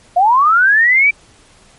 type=linear sweep; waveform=sine; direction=up; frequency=680 to 2349 Hz; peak=-7 dBFS; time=0.16-1.11 s; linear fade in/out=10 ms; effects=pink hiss -47 dBFS RMS until 1.78 s + MP3 48 kbps